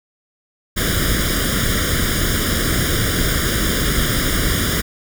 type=noise with comb filter; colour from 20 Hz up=pink; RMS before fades=-18 dBFS; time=0.76-4.82 s; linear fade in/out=20 ms; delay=0.58 ms; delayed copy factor=+0.95; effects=none